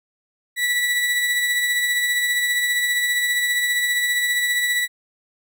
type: tone with tremolo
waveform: 35% pulse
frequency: 1954 Hz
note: B6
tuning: 19 cents flat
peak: -15 dBFS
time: 0.56-4.88 s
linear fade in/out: 50 ms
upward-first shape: triangle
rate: 15 Hz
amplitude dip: 40%
effects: none